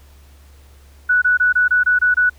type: tone bursts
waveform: sine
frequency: 1477 Hz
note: F#6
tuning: 3 cents flat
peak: -11 dBFS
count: 8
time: 1.09-2.298 s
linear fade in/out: 10 ms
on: 130 ms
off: 24 ms
effects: added 70 Hz sine -43 dBFS peak until 2.38 s + pink hiss -53 dBFS RMS until 2.38 s